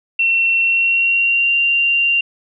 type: tone with pitch glide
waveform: sine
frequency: 2713 to 2773 Hz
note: E7 to F7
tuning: +49 to -13 cents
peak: -12 dBFS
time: 0.19-2.21 s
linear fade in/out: 5 ms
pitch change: +38 cents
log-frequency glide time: 0.6-1.53 s
effects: none

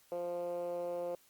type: tone with band-pass filter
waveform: 10% pulse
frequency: 174.61 Hz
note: F3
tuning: in tune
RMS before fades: -38 dBFS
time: 0.12-1.15 s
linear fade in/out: 0 ms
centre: 500 Hz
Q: 4.4
effects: white hiss -66 dBFS RMS until 1.29 s + Opus 48 kbps

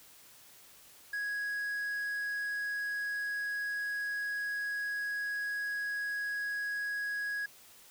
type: tone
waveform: triangle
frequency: 1661.2 Hz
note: G#6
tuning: in tune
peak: -31 dBFS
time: 1.13-7.46 s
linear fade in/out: 5 ms
effects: white hiss -57 dBFS RMS until 7.9 s

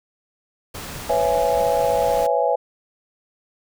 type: noise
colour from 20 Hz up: pink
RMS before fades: -33 dBFS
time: 0.74-2.27 s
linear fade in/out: 10 ms
type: chord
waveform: sine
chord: C# minor seventh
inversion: third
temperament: just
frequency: 498.9 / 554.4 / 665.2 / 831.5 Hz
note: B4 / C#5 / E5 / G#5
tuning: +17 / 0 / +16 / +2 cents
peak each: -22 dBFS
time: 1.09-2.56 s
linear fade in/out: 10 ms
effects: none

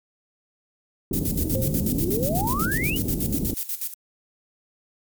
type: low-pass noise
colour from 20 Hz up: white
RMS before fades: -26 dBFS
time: 1.11-3.54 s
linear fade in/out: 2 ms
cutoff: 320 Hz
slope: 24 dB/octave
type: noise with tremolo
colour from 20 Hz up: violet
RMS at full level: -27 dBFS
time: 1.13-3.94 s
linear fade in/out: 5 ms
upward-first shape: square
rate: 8.2 Hz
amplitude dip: 75%
type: exponential sweep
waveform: sine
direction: up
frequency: 61.2 to 3136 Hz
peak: -25 dBFS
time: 1.33-2.99 s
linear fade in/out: 50 ms
type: tone with exponential decay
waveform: sine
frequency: 527 Hz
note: C5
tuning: 12 cents sharp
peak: -24 dBFS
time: 1.55-2.06 s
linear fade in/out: 1 ms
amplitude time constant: 110 ms
effects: MP3 96 kbps

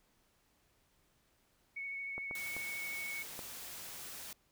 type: tone with vibrato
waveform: sine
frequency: 2217 Hz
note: C#7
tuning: in tune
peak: -39 dBFS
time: 1.76-3.23 s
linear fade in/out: 10 ms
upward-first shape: triangle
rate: 13 Hz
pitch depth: 19 cents each way
type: clicks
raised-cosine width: 1 ms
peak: -31 dBFS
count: 4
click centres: 2.18 / 2.311 / 2.566 / 3.392 s
type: noise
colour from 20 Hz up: white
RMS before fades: -47 dBFS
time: 2.35-4.33 s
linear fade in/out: 2 ms
effects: pink hiss -73 dBFS RMS until 4.51 s

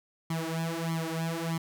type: tone with flanger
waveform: sawtooth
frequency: 164.1 Hz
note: E3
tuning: 8 cents flat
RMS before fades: -32 dBFS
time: 0.3-1.58 s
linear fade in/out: 5 ms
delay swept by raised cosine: 0.93 to 4.93 ms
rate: 1.6 Hz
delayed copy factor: +0.95
effects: none

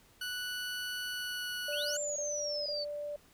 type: tone with pitch glide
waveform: 20% pulse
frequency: 1480 to 1471.5 Hz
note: F#6 to F#6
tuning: 0 to -10 cents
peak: -31 dBFS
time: 0.21-1.97 s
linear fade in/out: 5 ms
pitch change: -10 cents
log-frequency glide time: 1.09-1.5 s
type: tone bursts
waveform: sine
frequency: 587.3 Hz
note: D5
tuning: in tune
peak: -36 dBFS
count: 3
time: 1.68-3.162 s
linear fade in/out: 5 ms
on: 480 ms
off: 21 ms
type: exponential two-way sweep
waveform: sine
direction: up then down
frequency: 2489 to 7400 to 4458 Hz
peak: -35 dBFS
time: 1.72-2.85 s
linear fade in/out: 20 ms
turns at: 1.98 s
effects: pink hiss -63 dBFS RMS until 3.33 s

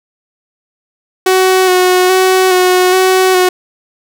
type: tone with vibrato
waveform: sawtooth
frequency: 370 Hz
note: F#4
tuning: in tune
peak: -3 dBFS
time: 1.26-3.49 s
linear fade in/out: 5 ms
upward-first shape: square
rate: 1.2 Hz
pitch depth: 20 cents each way
effects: none

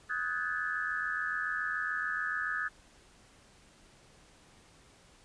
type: tone cluster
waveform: sine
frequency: 1261 / 1482 / 1641 / 1728 Hz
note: D#6 / F#6 / G#6 / A6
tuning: +23 / +2 / -21 / -32 cents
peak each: -38 / -37 / -38 / -35 dBFS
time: 0.09-2.69 s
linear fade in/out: 20 ms
effects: pink hiss -60 dBFS RMS until 5.24 s + resampled to 22050 Hz

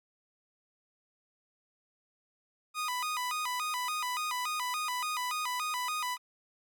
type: tone with vibrato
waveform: sawtooth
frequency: 1108.7 Hz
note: C#6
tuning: in tune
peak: -28 dBFS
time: 2.74-6.18 s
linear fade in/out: 50 ms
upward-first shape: square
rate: 3.5 Hz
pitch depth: 190 cents each way
effects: none

